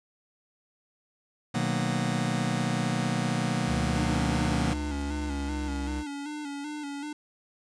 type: chord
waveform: sawtooth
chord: B major seventh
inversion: none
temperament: just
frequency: 123.47 / 154.34 / 185.21 / 231.5 Hz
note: B2 / D#3 / F#3 / A#3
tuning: 0 / -14 / +2 / -12 cents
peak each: -27 dBFS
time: 1.54-4.74 s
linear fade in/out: 10 ms
type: tone with pitch glide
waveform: square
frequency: 71.3 to 66.53 Hz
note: C#2 to C2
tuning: +49 to +29 cents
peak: -32 dBFS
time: 3.66-6.04 s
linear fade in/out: 50 ms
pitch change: -120 cents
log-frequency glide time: 5.09-5.92 s
type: tone with vibrato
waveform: square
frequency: 291.2 Hz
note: D4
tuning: 15 cents flat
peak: -34 dBFS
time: 3.95-7.13 s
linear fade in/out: 5 ms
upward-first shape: square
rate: 2.6 Hz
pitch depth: 47 cents each way
effects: resampled to 22050 Hz + 9-bit